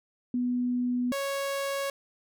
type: tone pair in turn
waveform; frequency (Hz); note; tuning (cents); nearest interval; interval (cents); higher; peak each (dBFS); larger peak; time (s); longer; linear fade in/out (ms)
sine / sawtooth; 246.6 / 553.6; B3 / C#5; -2 / -2; octave + major second; 1400; second; -25; neither; 0.34-1.12 / 1.12-1.9; neither; 2
effects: none